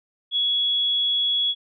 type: tone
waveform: sine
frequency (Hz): 3360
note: G#7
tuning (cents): +19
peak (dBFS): -19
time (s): 0.31-1.55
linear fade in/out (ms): 50
effects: none